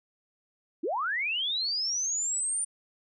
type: linear sweep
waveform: sine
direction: up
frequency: 263.6 to 9250 Hz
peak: -27 dBFS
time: 0.83-2.65 s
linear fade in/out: 10 ms
effects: none